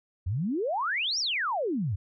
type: exponential two-way sweep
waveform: sine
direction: up then down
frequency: 81.7 to 5830 to 85.2 Hz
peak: -26 dBFS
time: 0.26-1.96 s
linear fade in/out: 10 ms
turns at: 1.19 s
effects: none